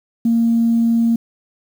sine tone, 230.9 Hz, A#3, 16 cents flat, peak -11 dBFS, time 0.25-1.16 s, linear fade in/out 5 ms, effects tanh soft clip ceiling -7 dBFS + 7-bit

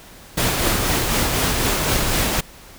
pink noise with tremolo, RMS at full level -18 dBFS, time 0.37-2.41 s, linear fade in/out 10 ms, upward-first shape triangle, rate 4 Hz, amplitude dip 35%, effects pink hiss -43 dBFS RMS until 2.78 s

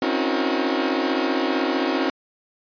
sawtooth tone cluster, 264.8 / 280.3 / 318.6 / 363.7 / 468 Hz, C4 / C#4 / D#4 / F#4 / A#4, +21 / +19 / +41 / -30 / +7 cents, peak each -22 / -23 / -22 / -22 / -27 dBFS, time 0.02-2.1 s, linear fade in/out 2 ms, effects resampled to 11025 Hz

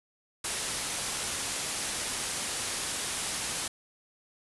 white low-pass noise, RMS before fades -34 dBFS, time 0.44-3.68 s, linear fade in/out 5 ms, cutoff 11000 Hz, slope 96 dB/octave, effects none

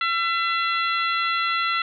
harmonic tone with a mistuned harmonic, 676 Hz, E5, 43 cents sharp, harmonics 2 / 3 / 4 / 5 / 6, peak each -23 / -27 / -29 / -31 / -33 dBFS, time 0.01-1.82 s, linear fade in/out 2 ms, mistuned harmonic 3, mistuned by -16 cents, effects none

